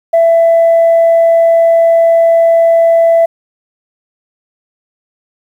sine tone, 666 Hz, E5, 18 cents sharp, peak -3 dBFS, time 0.13-3.26 s, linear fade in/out 10 ms, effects tanh soft clip ceiling -2 dBFS + 7-bit

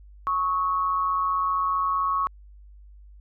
sine tone pair together, 1107 / 1282.5 Hz, C#6 / E6, -3 / -48 cents, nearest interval minor third, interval 255 cents, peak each -22 / -30 dBFS, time 0.27-2.27 s, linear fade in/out 0 ms, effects added 50 Hz sine -45 dBFS peak until 3.2 s

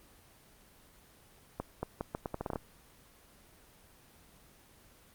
accelerating click train, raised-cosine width 1 ms, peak -20 dBFS, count 11, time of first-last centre 1.6-2.558 s, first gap 230 ms, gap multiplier 0.78, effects pink hiss -60 dBFS RMS until 5.14 s + Opus 24 kbps

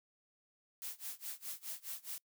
blue noise with tremolo, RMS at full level -42 dBFS, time 0.82-2.18 s, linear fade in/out 0 ms, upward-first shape sine, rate 4.8 Hz, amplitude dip 95%, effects noise-tail reverb RT60 0.1 s tail -25 dB re dry

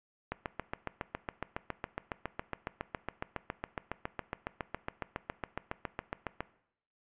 click train, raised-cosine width 0.5 ms, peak -19 dBFS, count 45, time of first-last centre 0.32-6.406 s, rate 7.23 Hz, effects noise-tail reverb RT60 0.7 s tail -18 dB re dry + resampled to 8000 Hz

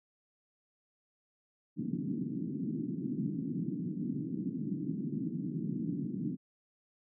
white band-pass noise, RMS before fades -36 dBFS, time 1.76-6.37 s, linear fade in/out 50 ms, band 140 to 300 Hz, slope 48 dB/octave, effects none

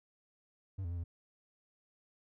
triangle tone with pitch steps, 95.9 / 85 / 87.3 / 84.4 Hz, G2 / F2 / F2 / E2, -37 / -46 / 0 / +41 cents, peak -34 dBFS, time 0.78-1.04 s, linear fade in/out 10 ms, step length 65 ms, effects none

